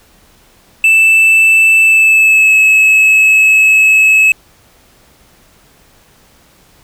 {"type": "tone with pitch glide", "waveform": "triangle", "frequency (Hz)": [2644, 2585], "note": ["E7", "E7"], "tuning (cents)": [5, -34], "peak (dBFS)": -3, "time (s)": [0.84, 4.32], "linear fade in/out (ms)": 2, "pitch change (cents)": -39, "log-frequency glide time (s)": [1.82, 2.56], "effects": ["pink hiss -47 dBFS RMS until 6.83 s"]}